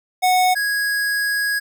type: tone pair in turn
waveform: square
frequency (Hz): 736 / 1656.7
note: F#5 / G#6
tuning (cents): -9 / -5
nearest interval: octave + major second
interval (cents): 1404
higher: second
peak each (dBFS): -14 / -19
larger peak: first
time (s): 0.22-0.55 / 0.55-1.6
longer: second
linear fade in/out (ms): 20
effects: none